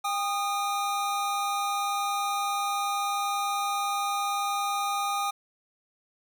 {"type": "tone pair together", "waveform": "square", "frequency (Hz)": [802, 1232.4], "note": ["G5", "D#6"], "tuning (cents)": [39, -17], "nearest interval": "perfect fifth", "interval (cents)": 744, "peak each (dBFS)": [-30, -30], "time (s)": [0.04, 5.31], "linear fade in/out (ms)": 10, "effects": []}